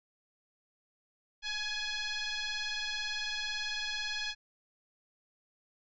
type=tone with frequency modulation; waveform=sine; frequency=848 Hz; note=G#5; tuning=36 cents sharp; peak=-33 dBFS; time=1.42-4.35 s; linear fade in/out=50 ms; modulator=839 Hz; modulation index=5.1; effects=none